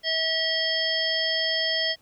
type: harmonic tone with a mistuned harmonic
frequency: 646 Hz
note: E5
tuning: 35 cents flat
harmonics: 1 / 3 / 5 / 7 / 8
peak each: -31 / -28 / -27 / -32 / -29 dBFS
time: 0.03-1.96 s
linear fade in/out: 50 ms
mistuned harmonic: 8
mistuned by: +17 cents
effects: pink hiss -62 dBFS RMS until 2.01 s